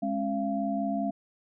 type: tone cluster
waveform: sine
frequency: 207.2 / 272.3 / 684 Hz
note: G#3 / C#4 / F5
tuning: -4 / -31 / -36 cents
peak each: -31 dBFS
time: 0.02-1.11 s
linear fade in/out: 10 ms
effects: none